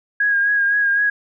sine tone with vibrato, 1638 Hz, G#6, 24 cents flat, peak -14 dBFS, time 0.2-1.1 s, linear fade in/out 5 ms, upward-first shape sine, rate 3.9 Hz, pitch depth 31 cents each way, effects none

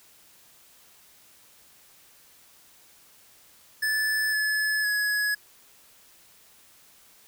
square tone with pitch steps, 1741 / 1718 / 1684 Hz, A6 / A6 / G#6, -19 / -42 / +24 cents, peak -24 dBFS, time 3.82-5.35 s, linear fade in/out 10 ms, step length 510 ms, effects white hiss -56 dBFS RMS until 7.27 s

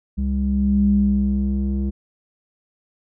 square tone with low-pass filter sweep, 67.1 Hz, C2, 44 cents sharp, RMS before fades -19 dBFS, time 0.17-1.91 s, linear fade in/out 20 ms, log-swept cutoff 170 to 260 Hz, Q 7.9, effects none

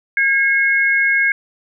sine tone pair together, 1627 / 2172 Hz, G#6 / C#7, -36 / -36 cents, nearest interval perfect fourth, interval 500 cents, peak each -15 / -15 dBFS, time 0.17-1.32 s, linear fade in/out 2 ms, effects none

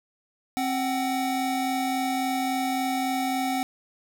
square tone pair together, 265.2 / 752 Hz, C4 / F#5, +23 / +28 cents, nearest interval octave + tritone, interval 1805 cents, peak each -28 / -28 dBFS, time 0.57-3.63 s, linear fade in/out 0 ms, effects none

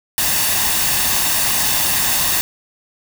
white noise with comb filter, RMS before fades -17 dBFS, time 0.18-2.41 s, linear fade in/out 0 ms, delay 1.1 ms, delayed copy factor +0.5, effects none

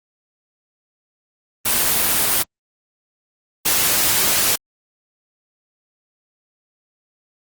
white noise bursts at uneven times, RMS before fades -17 dBFS, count 2, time 1.65-2.43 / 3.65-4.56 s, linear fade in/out 10 ms, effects Opus 24 kbps

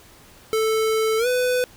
square tone with pitch glide, 440 to 499.6 Hz, A4 to B4, 0 to +20 cents, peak -19 dBFS, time 0.53-1.64 s, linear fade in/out 0 ms, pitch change +220 cents, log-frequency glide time 1.18-1.27 s, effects pink hiss -49 dBFS RMS until 1.76 s

